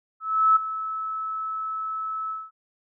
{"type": "tone with ADSR envelope", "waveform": "sine", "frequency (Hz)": 1302, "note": "E6", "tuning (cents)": -22, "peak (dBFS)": -13, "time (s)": [0.2, 2.51], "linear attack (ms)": 360, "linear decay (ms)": 13, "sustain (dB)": -14, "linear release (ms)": 210, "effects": []}